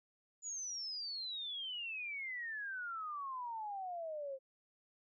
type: exponential sweep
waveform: sine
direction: down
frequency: 7000 to 523.3 Hz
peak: -40 dBFS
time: 0.42-4.39 s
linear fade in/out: 50 ms
effects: none